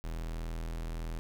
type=tone; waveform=45% pulse; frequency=40.92 Hz; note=E1; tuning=12 cents flat; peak=-35 dBFS; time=0.04-1.19 s; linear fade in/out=0 ms; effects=none